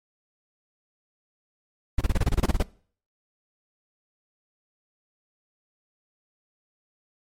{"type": "noise bursts", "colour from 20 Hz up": "brown", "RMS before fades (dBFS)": -20, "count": 12, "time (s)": [1.98, 2.626], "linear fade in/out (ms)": 5, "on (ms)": 30, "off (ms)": 26, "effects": ["noise-tail reverb RT60 0.5 s tail -22 dB re dry", "MP3 64 kbps"]}